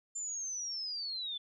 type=linear sweep; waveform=sine; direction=down; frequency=7250 to 3453 Hz; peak=-36 dBFS; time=0.15-1.38 s; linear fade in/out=10 ms; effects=none